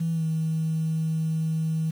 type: tone with pitch glide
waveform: sine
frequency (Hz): 164.81 to 159.75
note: E3 to D#3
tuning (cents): 0 to +46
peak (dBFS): -22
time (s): 0-1.91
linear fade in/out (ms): 10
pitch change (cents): -54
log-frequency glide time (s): 0.13-0.24
effects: tanh soft clip ceiling -19 dBFS + 8-bit